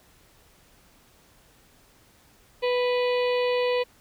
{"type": "harmonic tone", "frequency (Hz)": 493.9, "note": "B4", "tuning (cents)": 0, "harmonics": [1, 2, 4, 5, 6, 7, 8, 9], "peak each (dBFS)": [-22, -32, -36, -35, -38, -43, -42, -43], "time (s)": [2.62, 3.84], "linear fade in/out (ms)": 20, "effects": ["pink hiss -58 dBFS RMS until 4 s"]}